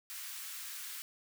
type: high-pass noise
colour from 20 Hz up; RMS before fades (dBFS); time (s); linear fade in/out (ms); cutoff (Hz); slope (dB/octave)
white; -44; 0.1-1.02; 0; 1200; 24
effects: none